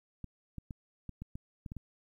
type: clicks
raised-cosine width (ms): 5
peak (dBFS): -29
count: 9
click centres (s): 0.243 / 0.583 / 0.708 / 1.093 / 1.22 / 1.355 / 1.662 / 1.719 / 1.767
effects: 11-bit